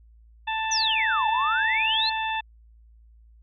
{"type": "harmonic tone", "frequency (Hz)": 883, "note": "A5", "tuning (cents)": 6, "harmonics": [1, 2, 3, 4], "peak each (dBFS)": [-27, -32, -32, -35], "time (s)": [0.47, 2.41], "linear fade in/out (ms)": 10}
{"type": "exponential two-way sweep", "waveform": "sine", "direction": "down then up", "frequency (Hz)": [6300, 830.6, 4363], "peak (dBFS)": -22, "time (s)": [0.71, 2.1], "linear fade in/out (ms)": 10, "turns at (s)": 1.28}
{"effects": ["added 56 Hz sine -50 dBFS peak until 3.42 s"]}